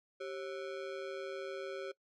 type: ring-modulated tone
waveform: square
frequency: 466.2 Hz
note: A#4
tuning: in tune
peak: -37 dBFS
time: 0.2-1.92 s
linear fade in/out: 10 ms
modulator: 76.5 Hz
effects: noise-tail reverb RT60 0.1 s tail -21 dB re dry + low-pass 4000 Hz 12 dB/octave